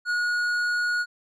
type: tone with tanh clipping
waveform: triangle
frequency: 1449 Hz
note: F#6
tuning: 37 cents flat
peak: -24 dBFS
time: 0.05-1.06 s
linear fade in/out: 50 ms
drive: 13 dB
effects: none